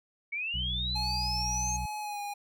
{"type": "linear sweep", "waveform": "sine", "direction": "up", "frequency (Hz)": [2217, 6520], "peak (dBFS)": -31, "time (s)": [0.32, 1.77], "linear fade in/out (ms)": 10}
{"type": "harmonic tone", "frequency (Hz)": 61.74, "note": "B1", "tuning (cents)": 0, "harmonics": [1, 2, 3], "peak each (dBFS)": [-34, -40, -44], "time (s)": [0.54, 1.86], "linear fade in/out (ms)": 5}
{"type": "tone with pitch glide", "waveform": "square", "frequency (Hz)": [846, 818.1], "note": ["G#5", "G#5"], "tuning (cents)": [32, -26], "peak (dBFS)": -35, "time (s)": [0.95, 2.34], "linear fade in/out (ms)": 10, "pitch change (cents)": -58, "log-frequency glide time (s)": [2, 2.2]}
{"effects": []}